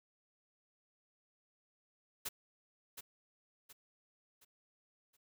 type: noise with echo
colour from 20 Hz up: white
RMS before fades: -40 dBFS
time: 2.25-2.29 s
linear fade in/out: 10 ms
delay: 720 ms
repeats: 4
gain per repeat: -8 dB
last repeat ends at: 5.17 s
effects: none